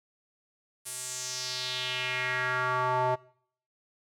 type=tone with band-pass filter sweep; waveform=square; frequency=126.9 Hz; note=B2; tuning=47 cents sharp; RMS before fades=-31 dBFS; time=0.85-3.16 s; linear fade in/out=20 ms; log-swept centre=10000 to 750 Hz; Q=2.9; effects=noise-tail reverb RT60 0.6 s tail -22 dB re dry